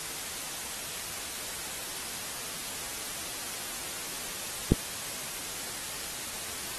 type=click; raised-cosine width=3 ms; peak=-7 dBFS; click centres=4.72 s; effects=white hiss -37 dBFS RMS until 6.78 s + AAC 32 kbps